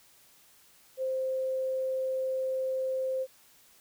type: tone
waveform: sine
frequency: 523 Hz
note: C5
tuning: 1 cent flat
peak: -28 dBFS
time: 0.97-3.27 s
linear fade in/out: 50 ms
effects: white hiss -60 dBFS RMS until 3.8 s